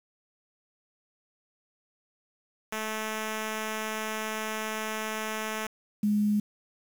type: tone pair in turn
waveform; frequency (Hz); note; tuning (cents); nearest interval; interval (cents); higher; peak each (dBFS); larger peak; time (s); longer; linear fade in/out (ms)
5% pulse / sine; 217.5 / 208.5; A3 / G#3; -20 / +7; minor second; 73; first; -20 / -22; first; 2.72-5.67 / 6.03-6.4; first; 5
effects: 8-bit